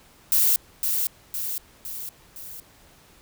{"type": "noise with echo", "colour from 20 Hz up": "violet", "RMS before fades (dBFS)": -19, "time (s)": [0.32, 0.56], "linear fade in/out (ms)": 0, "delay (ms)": 510, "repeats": 4, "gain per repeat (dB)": -5, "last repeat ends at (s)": 2.6, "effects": ["pink hiss -54 dBFS RMS until 3.21 s"]}